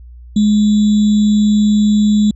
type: tone with sample-and-hold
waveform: sine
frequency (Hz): 210.2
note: G#3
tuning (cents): +21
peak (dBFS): -8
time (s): 0.36-2.31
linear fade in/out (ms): 5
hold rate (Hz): 3675
effects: added 60 Hz sine -33 dBFS peak until 2.35 s + resampled to 22050 Hz